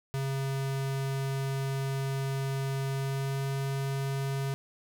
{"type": "tone with pitch glide", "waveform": "square", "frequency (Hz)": [135.8, 136.74], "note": ["C#3", "C#3"], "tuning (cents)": [-35, -23], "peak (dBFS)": -30, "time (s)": [0.14, 4.54], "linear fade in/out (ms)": 0, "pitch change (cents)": 12, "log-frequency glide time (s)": [2.91, 3.44], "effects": []}